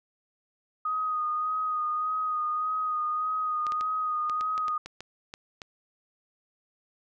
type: tone with vibrato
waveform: sine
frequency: 1244.5 Hz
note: D#6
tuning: in tune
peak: -26 dBFS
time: 0.85-4.78 s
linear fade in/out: 5 ms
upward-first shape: sine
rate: 1.7 Hz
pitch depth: 25 cents each way
type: clicks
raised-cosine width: 0.2 ms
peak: -22 dBFS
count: 11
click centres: 3.667 / 3.721 / 3.81 / 4.297 / 4.41 / 4.579 / 4.682 / 4.86 / 5.006 / 5.339 / 5.618 s
effects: none